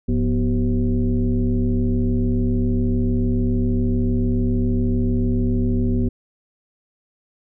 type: tone with frequency modulation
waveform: sine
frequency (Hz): 103.5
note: G#2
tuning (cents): -5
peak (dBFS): -16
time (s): 0.08-6.09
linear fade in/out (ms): 10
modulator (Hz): 140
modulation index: 1.5
effects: none